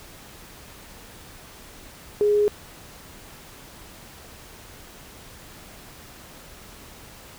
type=tone; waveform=sine; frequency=415.3 Hz; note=G#4; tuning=in tune; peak=-16 dBFS; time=2.21-2.48 s; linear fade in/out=0 ms; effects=pink hiss -45 dBFS RMS until 7.38 s